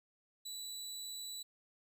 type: tone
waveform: 25% pulse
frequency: 3951 Hz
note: B7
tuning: in tune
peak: -39 dBFS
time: 0.45-1.43 s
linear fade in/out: 10 ms
effects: none